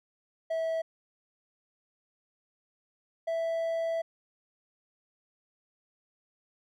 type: tone pair in turn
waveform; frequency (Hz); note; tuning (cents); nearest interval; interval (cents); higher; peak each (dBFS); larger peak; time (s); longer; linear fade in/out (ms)
triangle; 651 / 659.7; E5 / E5; -22 / +1; unison; 23; second; -26; neither; 0.5-0.82 / 3.27-4.02; second; 10
effects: none